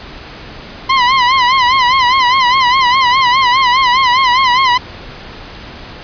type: tone with vibrato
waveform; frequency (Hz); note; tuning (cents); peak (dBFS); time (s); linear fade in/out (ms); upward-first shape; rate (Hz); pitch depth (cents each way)
sawtooth; 1021; C6; -43; -4; 0.89-4.78; 10; sine; 4.9; 100
effects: pink hiss -31 dBFS RMS until 6.03 s + resampled to 11025 Hz